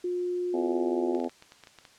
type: tone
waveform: sine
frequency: 356.8 Hz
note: F4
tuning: 37 cents sharp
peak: -27 dBFS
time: 0.04-1.19 s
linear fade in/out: 5 ms
type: harmonic tone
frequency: 84.7 Hz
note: E2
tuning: 48 cents sharp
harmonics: 3 / 4 / 5 / 6 / 7 / 8 / 9 / 10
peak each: -32 / -34 / -36 / -38 / -39 / -40 / -41 / -42 dBFS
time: 0.53-1.29 s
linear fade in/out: 20 ms
type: clicks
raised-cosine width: 0.2 ms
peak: -30 dBFS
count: 10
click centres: 1.149 / 1.201 / 1.244 / 1.295 / 1.424 / 1.521 / 1.637 / 1.672 / 1.787 / 1.852 s
effects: white hiss -57 dBFS RMS until 1.98 s + low-pass 7000 Hz 12 dB/octave